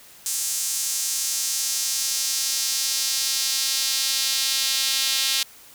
sawtooth tone with high-pass filter sweep, 268.8 Hz, C4, 47 cents sharp, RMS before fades -24 dBFS, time 0.26-5.43 s, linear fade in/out 2 ms, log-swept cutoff 7200 to 3700 Hz, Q 1.6, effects white hiss -48 dBFS RMS until 5.74 s

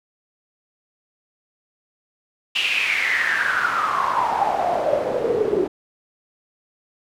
pink noise with band-pass filter sweep, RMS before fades -21 dBFS, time 2.55-5.68 s, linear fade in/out 10 ms, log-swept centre 2900 to 360 Hz, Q 8.1, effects none

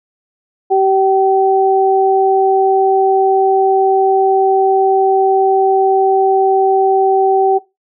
sine tone pair together, 386.1 / 768 Hz, G4 / G5, -26 / -36 cents, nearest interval octave, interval 1190 cents, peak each -11 dBFS, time 0.7-7.59 s, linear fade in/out 20 ms, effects noise-tail reverb RT60 0.2 s tail -18 dB re dry

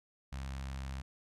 sawtooth tone with notch filter, 67 Hz, C2, 42 cents sharp, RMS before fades -41 dBFS, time 0.32-1.02 s, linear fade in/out 10 ms, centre 390 Hz, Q 0.6, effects low-pass 9000 Hz 12 dB/octave

